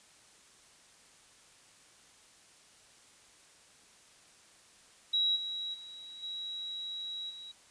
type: tone with level steps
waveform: sine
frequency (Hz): 3869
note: B7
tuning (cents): -36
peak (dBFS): -26 / -35 / -45 / -37 / -44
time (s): 5.13-7.52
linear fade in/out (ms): 10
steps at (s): 5.35 / 5.73 / 6.22 / 7.29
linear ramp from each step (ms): 20
effects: white hiss -60 dBFS RMS until 7.7 s + resampled to 22050 Hz